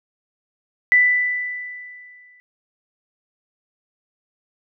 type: tone with exponential decay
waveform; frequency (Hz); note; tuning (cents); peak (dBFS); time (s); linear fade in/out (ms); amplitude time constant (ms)
sine; 1985; B6; +8; -9; 0.92-2.4; 0; 320
effects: none